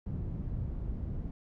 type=low-pass noise; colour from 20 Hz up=white; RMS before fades=-36 dBFS; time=0.06-1.31 s; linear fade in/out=2 ms; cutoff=110 Hz; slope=12 dB/octave; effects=none